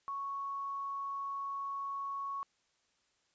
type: tone with quantisation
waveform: sine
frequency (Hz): 1108.7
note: C#6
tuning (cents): 0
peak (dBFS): -36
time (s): 0.08-2.43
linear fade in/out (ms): 0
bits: 11
effects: white hiss -75 dBFS RMS until 3.34 s + resampled to 16000 Hz